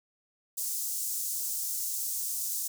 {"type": "high-pass noise", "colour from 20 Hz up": "pink", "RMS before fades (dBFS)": -33, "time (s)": [0.57, 2.68], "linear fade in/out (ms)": 10, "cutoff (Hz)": 6500, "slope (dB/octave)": 24, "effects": []}